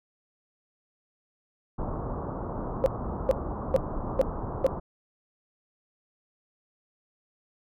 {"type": "low-pass noise", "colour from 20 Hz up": "pink", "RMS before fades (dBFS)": -33, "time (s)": [1.78, 4.8], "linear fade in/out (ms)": 10, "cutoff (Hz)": 1200, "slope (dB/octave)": 48}
{"type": "tone bursts", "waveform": "sine", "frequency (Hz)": 530, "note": "C5", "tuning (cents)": 22, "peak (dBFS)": -16, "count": 5, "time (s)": [2.84, 4.665], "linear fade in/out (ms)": 0, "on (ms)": 21, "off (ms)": 430}
{"effects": []}